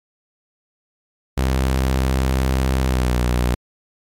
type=tone with pitch glide; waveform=sawtooth; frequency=65.41 to 61.03 Hz; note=C2 to B1; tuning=0 to -20 cents; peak=-12 dBFS; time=1.37-3.55 s; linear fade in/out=10 ms; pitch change=-120 cents; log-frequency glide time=2.81-3.17 s; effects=MP3 64 kbps